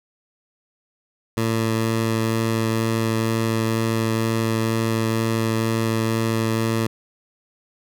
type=tone with vibrato; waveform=15% pulse; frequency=112.5 Hz; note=A2; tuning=39 cents sharp; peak=-13 dBFS; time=1.37-6.87 s; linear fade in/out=5 ms; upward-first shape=sine; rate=2.1 Hz; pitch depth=9 cents each way; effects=none